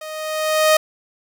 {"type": "tone with level ramp", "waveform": "sawtooth", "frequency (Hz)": 622.3, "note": "D#5", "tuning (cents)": 0, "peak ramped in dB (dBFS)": [-27, -6], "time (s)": [0.01, 0.77], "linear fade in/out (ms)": 5, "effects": []}